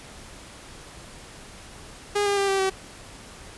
sawtooth tone with pitch steps, 410 / 403 / 396 / 389.2 / 382.5 Hz, G#4 / G4 / G4 / G4 / G4, -22 / +48 / +18 / -12 / -42 cents, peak -17 dBFS, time 2.15-2.7 s, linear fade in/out 10 ms, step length 110 ms, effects pink hiss -44 dBFS RMS until 3.57 s + resampled to 24000 Hz

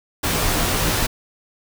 pink noise with comb filter, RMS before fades -20 dBFS, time 0.23-1.07 s, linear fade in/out 10 ms, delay 15 ms, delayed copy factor -0.65, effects none

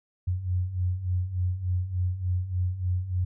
sine beating tone pair, 88.5 / 91.9 Hz, F2 / F#2, +23 / -11 cents, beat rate 3.4 Hz, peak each -31 / -26 dBFS, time 0.27-3.25 s, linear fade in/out 10 ms, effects none

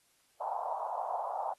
pink band-pass noise, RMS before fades -36 dBFS, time 0.4-1.54 s, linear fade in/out 10 ms, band 660 to 970 Hz, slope 48 dB/octave, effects white hiss -70 dBFS RMS until 1.58 s + AAC 32 kbps

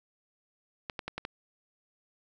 clicks, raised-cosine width 0.3 ms, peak -19 dBFS, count 5, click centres 0.898 / 0.992 / 1.08 / 1.18 / 1.251 s, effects none

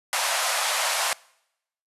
pink band-pass noise, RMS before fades -25 dBFS, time 0.13-1.13 s, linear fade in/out 0 ms, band 600 to 12000 Hz, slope 48 dB/octave, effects noise-tail reverb RT60 0.8 s tail -24 dB re dry + resampled to 32000 Hz

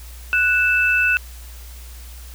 sine tone pair together, 1480 / 2635 Hz, F#6 / E7, 0 / -1 cents, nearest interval minor seventh, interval 999 cents, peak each -17 dBFS, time 0.33-1.17 s, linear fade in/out 0 ms, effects added 60 Hz sine -35 dBFS peak until 2.34 s + white hiss -44 dBFS RMS until 2.34 s

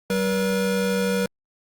square tone pair together, 191.24 / 481.9 Hz, G3 / B4, -43 / -43 cents, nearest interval octave + major third, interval 1600 cents, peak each -24 dBFS, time 0.1-1.26 s, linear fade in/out 2 ms, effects Opus 48 kbps

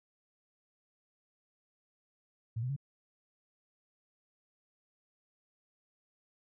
sine tone with pitch steps, 113.5 / 125.94 / 139.73 Hz, A#2 / B2 / C#3, -46 / +34 / +14 cents, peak -32 dBFS, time 2.56-2.764 s, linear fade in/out 10 ms, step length 68 ms, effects none

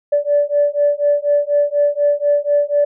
sine beating tone pair, 579 / 583.1 Hz, D5 / D5, -25 / -13 cents, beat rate 4.1 Hz, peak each -15 dBFS, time 0.12-2.85 s, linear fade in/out 10 ms, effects tanh soft clip ceiling -5 dBFS

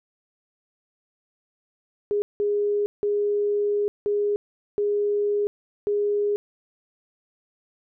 sine tone bursts at uneven times, 411.7 Hz, G#4, 15 cents flat, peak -20 dBFS, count 6, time 2.11-2.22 / 2.4-2.86 / 3.03-3.88 / 4.06-4.36 / 4.78-5.47 / 5.87-6.36 s, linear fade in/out 0 ms, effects none

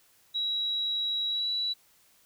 sine tone with pitch glide, 3877 to 3931 Hz, B7 to B7, -33 to -9 cents, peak -27 dBFS, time 0.34-1.74 s, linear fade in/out 20 ms, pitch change +24 cents, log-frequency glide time 1.28-1.49 s, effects white hiss -63 dBFS RMS until 2.25 s

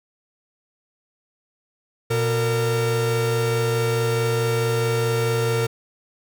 45% pulse tone pair together, 120.39 / 456.9 Hz, B2 / A#4, -44 / -35 cents, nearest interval octave + major seventh, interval 2309 cents, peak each -22 dBFS, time 2.1-5.67 s, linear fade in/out 10 ms, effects none

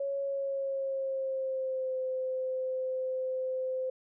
sine tone with pitch glide, 554.4 to 517.3 Hz, C#5 to C5, 0 to -20 cents, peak -30 dBFS, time 0-3.9 s, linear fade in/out 5 ms, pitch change -120 cents, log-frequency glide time 0.21-1.97 s, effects none

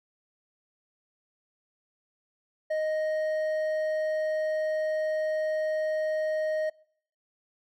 sine tone with hard clipping, 622.3 Hz, D#5, in tune, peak -27 dBFS, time 2.7-6.7 s, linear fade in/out 10 ms, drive 5 dB, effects noise-tail reverb RT60 0.6 s tail -24 dB re dry

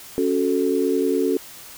sine chord, F# minor, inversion second, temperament equal, 277.2 / 370 / 440 Hz, C#4 / F#4 / A4, 0 / 0 / 0 cents, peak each -22 dBFS, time 0.18-1.37 s, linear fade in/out 0 ms, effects white hiss -41 dBFS RMS until 1.77 s

